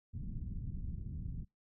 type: low-pass noise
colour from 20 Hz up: pink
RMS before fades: -41 dBFS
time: 0.13-1.45 s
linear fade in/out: 20 ms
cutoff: 190 Hz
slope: 24 dB/octave
effects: noise-tail reverb RT60 0.2 s tail -26 dB re dry